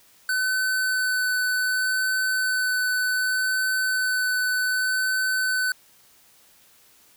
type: tone with vibrato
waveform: square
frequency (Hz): 1511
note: F#6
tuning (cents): +36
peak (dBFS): -22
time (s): 0.29-5.72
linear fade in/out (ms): 2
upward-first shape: sine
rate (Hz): 0.66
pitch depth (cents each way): 9
effects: white hiss -56 dBFS RMS until 7.16 s